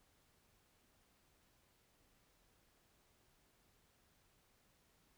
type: silence
effects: pink hiss -74 dBFS RMS until 5.17 s